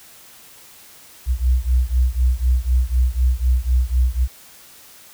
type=beating tone pair; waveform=sine; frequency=60.8 / 64.8 Hz; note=B1 / C2; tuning=-26 / -16 cents; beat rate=4 Hz; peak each=-17 / -18 dBFS; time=1.26-4.28 s; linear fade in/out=50 ms; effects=white hiss -45 dBFS RMS until 5.13 s